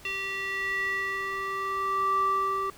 square tone with band-pass filter sweep, 389.4 Hz, G4, 12 cents flat, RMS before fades -29 dBFS, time 0.05-2.7 s, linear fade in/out 2 ms, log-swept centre 2600 to 970 Hz, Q 5, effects pink hiss -51 dBFS RMS until 2.77 s

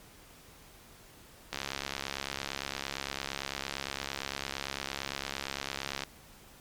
click train, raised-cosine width 0.2 ms, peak -16 dBFS, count 311, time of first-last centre 1.53-6.036 s, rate 68.8 Hz, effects pink hiss -55 dBFS RMS until 6.6 s + MP3 96 kbps

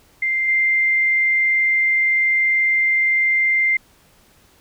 sine tone with level steps, 2093 Hz, C7, in tune, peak -17 / -14 dBFS, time 0.22-3.77 s, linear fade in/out 5 ms, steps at 0.48 s, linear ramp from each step 5 ms, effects pink hiss -54 dBFS RMS until 4.6 s

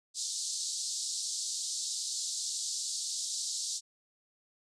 white band-pass noise, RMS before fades -36 dBFS, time 0.14-3.81 s, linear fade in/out 50 ms, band 3900 to 8400 Hz, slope 48 dB/octave, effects none

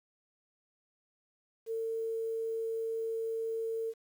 sine tone with quantisation, 451 Hz, A4, 43 cents sharp, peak -32 dBFS, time 1.66-3.94 s, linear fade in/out 50 ms, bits 10, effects none

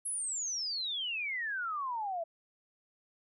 sine exponential sweep, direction down, 10970 to 647 Hz, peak -33 dBFS, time 0.05-2.24 s, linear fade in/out 10 ms, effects none

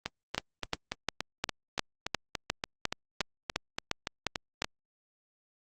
two click trains, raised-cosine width 0.2 ms, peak -10 / -14 dBFS, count 13 / 17, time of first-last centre 0.38-4.62 / 0.06-4.645 s, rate 2.83 / 3.49 Hz, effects Opus 32 kbps

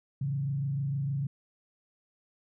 sine tone with frequency modulation, 138.59 Hz, C#3, in tune, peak -28 dBFS, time 0.21-1.27 s, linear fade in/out 5 ms, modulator 26.5 Hz, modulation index 0.54, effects none

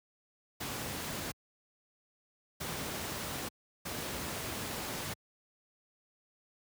pink noise bursts at uneven times, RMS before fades -38 dBFS, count 3, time 0.6-1.32 / 2.6-3.49 / 3.85-5.14 s, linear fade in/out 10 ms, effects high-pass 80 Hz 12 dB/octave

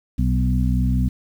harmonic tone with a mistuned harmonic, 62.4 Hz, B1, 19 cents sharp, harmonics 1 / 2 / 3 / 4, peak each -19 / -22 / -24 / -25 dBFS, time 0.18-1.09 s, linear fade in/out 10 ms, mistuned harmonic 3, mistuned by +19 cents, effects 8-bit

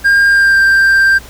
triangle tone with pitch glide, 1608 to 1579.5 Hz, G6 to G6, +44 to +13 cents, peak -4 dBFS, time 0.04-1.19 s, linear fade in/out 20 ms, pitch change -31 cents, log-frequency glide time 0.26-0.6 s, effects added 60 Hz sine -34 dBFS peak until 1.29 s + pink hiss -36 dBFS RMS until 1.29 s

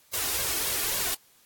white noise with flanger, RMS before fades -28 dBFS, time 0.13-1.15 s, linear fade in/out 10 ms, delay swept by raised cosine 1.8 to 2.8 ms, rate 3.6 Hz, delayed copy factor +0.6, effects white hiss -60 dBFS RMS until 1.45 s + AAC 64 kbps

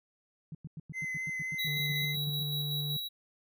sine tone bursts, 155.56 Hz, D#3, in tune, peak -38 dBFS, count 16, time 0.52-2.423 s, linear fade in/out 2 ms, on 28 ms, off 97 ms
triangle tone with vibrato, 2050 Hz, C7, 36 cents flat, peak -32 dBFS, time 0.93-2.16 s, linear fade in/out 50 ms, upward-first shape sine, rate 3.7 Hz, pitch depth 13 cents each way
square tone with tremolo, 3883 Hz, B7, 30 cents flat, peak -33 dBFS, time 1.58-3.09 s, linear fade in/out 20 ms, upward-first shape square, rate 5.3 Hz, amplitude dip 30%
triangle tone, 146.83 Hz, D3, in tune, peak -32 dBFS, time 1.67-2.97 s, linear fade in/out 5 ms
effects none

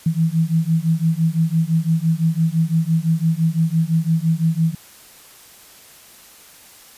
sine beating tone pair, 160 / 165.9 Hz, D#3 / E3, +49 / +11 cents, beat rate 5.9 Hz, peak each -18 dBFS, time 0.06-4.75 s, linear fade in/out 5 ms, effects white hiss -45 dBFS RMS until 6.97 s + resampled to 32000 Hz

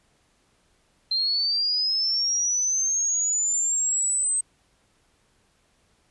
sine linear sweep, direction up, 4125 to 8280 Hz, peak -21 dBFS, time 1.11-4.41 s, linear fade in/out 5 ms, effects pink hiss -65 dBFS RMS until 6.1 s + resampled to 24000 Hz

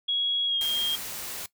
sine tone with pitch glide, 3322 to 3227 Hz, G#7 to G7, 0 to +50 cents, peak -23 dBFS, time 0.08-0.96 s, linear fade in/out 10 ms, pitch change -50 cents, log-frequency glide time 0.46-0.6 s
white noise, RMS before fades -36 dBFS, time 0.61-1.46 s, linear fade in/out 2 ms
effects noise-tail reverb RT60 0.1 s tail -18 dB re dry

